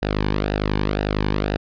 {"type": "tone with flanger", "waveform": "sawtooth", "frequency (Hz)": 51, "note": "G#1", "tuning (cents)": -31, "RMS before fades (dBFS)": -22, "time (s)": [0.02, 1.57], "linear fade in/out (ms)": 5, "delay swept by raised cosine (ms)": [0.9, 1.53], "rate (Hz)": 2, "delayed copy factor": -0.7, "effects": ["resampled to 11025 Hz"]}